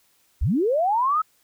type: linear sweep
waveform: sine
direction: up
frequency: 37.98 to 1309 Hz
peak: -18 dBFS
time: 0.41-1.22 s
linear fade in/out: 10 ms
effects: white hiss -63 dBFS RMS until 1.43 s